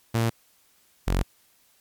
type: tone pair in turn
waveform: sawtooth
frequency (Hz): 114.8 / 45.56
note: A#2 / F#1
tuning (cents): -26 / -26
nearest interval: octave + major third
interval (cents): 1600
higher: first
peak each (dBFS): -17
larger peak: neither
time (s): 0.14-0.3 / 1.07-1.23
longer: neither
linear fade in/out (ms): 10
effects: white hiss -62 dBFS RMS until 1.8 s + MP3 96 kbps